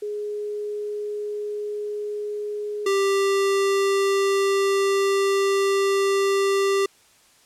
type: tone pair in turn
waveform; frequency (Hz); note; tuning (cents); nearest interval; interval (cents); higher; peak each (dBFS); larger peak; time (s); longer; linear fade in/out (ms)
sine / square; 417.1 / 393.7; G#4 / G4; +7 / +8; minor second; 99; first; -26 / -19; second; 0.02-2.86 / 2.86-6.86; second; 5
effects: white hiss -56 dBFS RMS until 7.45 s + low-pass 10000 Hz 12 dB/octave